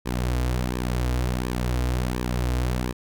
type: tone with flanger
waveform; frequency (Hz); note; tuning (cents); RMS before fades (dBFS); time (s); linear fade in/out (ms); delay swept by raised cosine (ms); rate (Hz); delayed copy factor
sawtooth; 61.74; B1; 0; -25; 0.05-2.93; 20; 1.4 to 5.4; 1.4; -0.65
effects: none